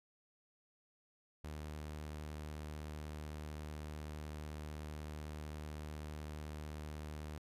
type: tone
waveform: sawtooth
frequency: 75.9 Hz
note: D#2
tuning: 42 cents flat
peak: -40 dBFS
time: 1.44-7.38 s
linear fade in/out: 0 ms
effects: resampled to 32000 Hz